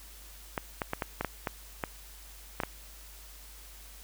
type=clicks; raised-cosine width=0.5 ms; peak=-15 dBFS; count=10; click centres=0.578 / 0.818 / 0.934 / 1.022 / 1.21 / 1.247 / 1.472 / 1.838 / 2.602 / 2.635 s; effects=added 50 Hz sine -50 dBFS peak until 4.03 s + white hiss -52 dBFS RMS until 4.03 s